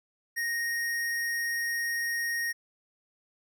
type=tone; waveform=square; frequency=1864.7 Hz; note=A#6; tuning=in tune; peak=-29 dBFS; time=0.36-2.53 s; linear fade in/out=20 ms; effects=none